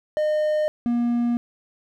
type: tone pair in turn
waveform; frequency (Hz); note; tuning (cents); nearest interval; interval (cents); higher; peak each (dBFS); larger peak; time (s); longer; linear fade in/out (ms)
triangle; 610 / 238.3; D#5 / A#3; -34 / +38; octave + major third; 1628; first; -17; neither; 0.17-0.68 / 0.86-1.37; neither; 0
effects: none